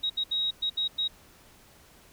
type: tone bursts at uneven times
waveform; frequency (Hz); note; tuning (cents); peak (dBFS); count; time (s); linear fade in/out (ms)
sine; 3800; A#7; +33; -25; 6; 0.03-0.1 / 0.17-0.24 / 0.31-0.51 / 0.62-0.7 / 0.77-0.88 / 0.98-1.08; 10
effects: pink hiss -56 dBFS RMS until 2.12 s